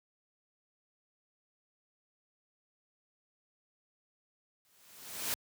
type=noise with exponential growth; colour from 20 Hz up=white; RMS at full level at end=-32 dBFS; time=4.65-5.34 s; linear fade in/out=0 ms; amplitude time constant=150 ms; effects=high-pass 80 Hz 12 dB/octave